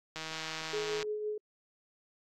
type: click train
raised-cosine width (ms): 0.2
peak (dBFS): -22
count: 139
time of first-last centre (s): 0.16-1.028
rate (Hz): 159
type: tone with tremolo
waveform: sine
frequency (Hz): 423.8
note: G#4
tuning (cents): +35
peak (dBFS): -31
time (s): 0.73-1.38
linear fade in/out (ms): 5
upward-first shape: triangle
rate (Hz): 5.9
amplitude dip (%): 45
effects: AAC 64 kbps